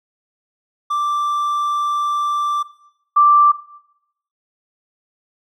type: tone pair in turn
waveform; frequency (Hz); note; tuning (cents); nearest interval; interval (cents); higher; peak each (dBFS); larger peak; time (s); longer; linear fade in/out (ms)
triangle / sine; 1174.7 / 1174.7; D6 / D6; 0 / 0; unison; 0; neither; -15 / -8; second; 0.9-2.63 / 3.16-3.52; first; 10
effects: noise-tail reverb RT60 0.8 s tail -17 dB re dry